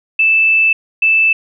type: tone pair in turn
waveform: sine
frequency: 2637 / 2637 Hz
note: E7 / E7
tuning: 0 / 0 cents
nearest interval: unison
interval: 0 cents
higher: neither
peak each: -8 dBFS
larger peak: neither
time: 0.19-0.73 / 1.02-1.33 s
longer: first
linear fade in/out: 5 ms
effects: none